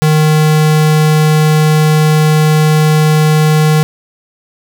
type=tone; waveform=square; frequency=154.3 Hz; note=D#3; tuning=14 cents flat; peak=-7 dBFS; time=0.02-3.83 s; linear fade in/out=0 ms; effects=none